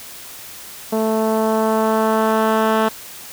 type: tone with low-pass filter sweep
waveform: 10% pulse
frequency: 220 Hz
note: A3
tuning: in tune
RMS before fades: -17 dBFS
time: 0.92-2.89 s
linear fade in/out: 10 ms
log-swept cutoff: 610 to 2300 Hz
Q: 0.82
effects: white hiss -36 dBFS RMS until 3.32 s